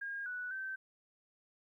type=tone with pitch steps; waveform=sine; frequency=1622 / 1479 / 1549 Hz; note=G#6 / F#6 / G6; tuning=-41 / -1 / -21 cents; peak=-38 dBFS; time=0.01-0.76 s; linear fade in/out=10 ms; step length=250 ms; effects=13-bit